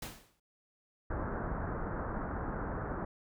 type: noise with exponential decay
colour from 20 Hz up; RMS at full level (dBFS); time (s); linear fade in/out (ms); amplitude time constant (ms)
pink; -39; 0.02-0.4; 5; 81
type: low-pass noise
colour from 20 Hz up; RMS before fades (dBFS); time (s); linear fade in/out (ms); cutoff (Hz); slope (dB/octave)
pink; -37; 1.1-3.05; 5; 1600; 48
effects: none